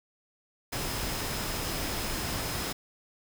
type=tone in noise; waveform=sine; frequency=5100 Hz; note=D#8; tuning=42 cents sharp; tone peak=-43 dBFS; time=0.72-2.73 s; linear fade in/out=10 ms; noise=pink; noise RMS=-33 dBFS; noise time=0.72-2.73 s; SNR=-13 dB; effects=none